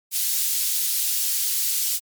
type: high-pass noise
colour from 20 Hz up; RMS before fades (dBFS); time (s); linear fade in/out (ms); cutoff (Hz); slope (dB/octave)
white; -23; 0.11-2; 50; 4100; 12
effects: MP3 96 kbps